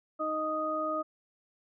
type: harmonic tone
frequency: 311.1 Hz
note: D#4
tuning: in tune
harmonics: 1 / 2 / 4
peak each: -37 / -33 / -32 dBFS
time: 0.19-1.03 s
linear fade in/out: 20 ms
effects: none